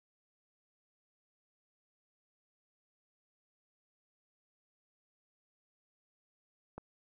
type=click; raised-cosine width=1 ms; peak=-29 dBFS; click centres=6.78 s; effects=none